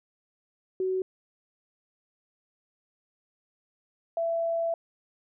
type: tone pair in turn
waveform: sine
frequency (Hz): 374.6 / 667.5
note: F#4 / E5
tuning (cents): +21 / +22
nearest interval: minor seventh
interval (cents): 1001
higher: second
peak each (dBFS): -25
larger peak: neither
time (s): 0.8-1.02 / 4.17-4.74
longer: second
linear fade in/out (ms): 2
effects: none